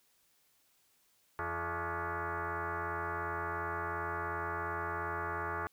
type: tone with frequency modulation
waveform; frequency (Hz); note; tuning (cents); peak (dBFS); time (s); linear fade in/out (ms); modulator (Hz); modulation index
sine; 169.9; F3; -47; -34; 1.39-5.67; 0; 257; 5.9
effects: white hiss -71 dBFS RMS until 5.72 s